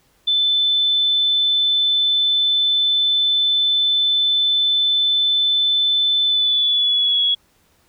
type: tone with pitch glide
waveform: sine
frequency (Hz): 3520 to 3353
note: A7 to G#7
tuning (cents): 0 to +16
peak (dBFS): -14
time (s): 0.27-7.35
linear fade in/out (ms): 10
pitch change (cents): -84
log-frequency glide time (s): 6.25-7.23
effects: pink hiss -59 dBFS RMS until 7.88 s